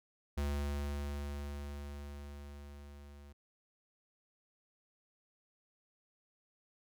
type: tone with level ramp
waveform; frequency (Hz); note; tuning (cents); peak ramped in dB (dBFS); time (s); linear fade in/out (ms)
square; 71.8; D2; -39; -33 to -53; 0.37-3.33; 10
effects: none